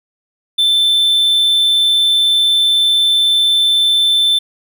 triangle tone, 3538 Hz, A7, 9 cents sharp, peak -8 dBFS, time 0.58-4.39 s, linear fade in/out 10 ms, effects none

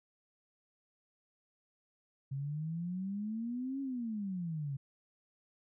sine exponential two-way sweep, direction up then down, 133.8 to 277.2 to 133.8 Hz, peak -35 dBFS, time 2.31-4.77 s, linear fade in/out 10 ms, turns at 3.81 s, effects none

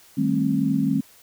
sine chord, A half-diminished seventh, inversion second, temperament equal with one note detuned, 155.56 / 196 / 220 / 267.1 Hz, Eb3 / G3 / A3 / C4, 0 / 0 / 0 / +36 cents, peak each -26 / -25 / -25 / -22 dBFS, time 0.17-1.01 s, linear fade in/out 10 ms, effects white hiss -52 dBFS RMS until 1.22 s

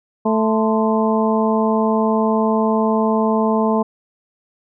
harmonic tone with a mistuned harmonic, 220 Hz, A3, in tune, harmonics 1 / 2 / 3 / 4 / 5, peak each -17 / -20 / -22 / -23 / -24 dBFS, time 0.25-3.83 s, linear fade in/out 10 ms, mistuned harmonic 5, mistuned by -97 cents, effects none

